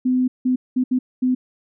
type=tone bursts at uneven times; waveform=sine; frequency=254 Hz; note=B3; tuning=49 cents sharp; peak=-15 dBFS; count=5; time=0.05-0.28 / 0.45-0.56 / 0.76-0.84 / 0.91-0.99 / 1.22-1.35 s; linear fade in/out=10 ms; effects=none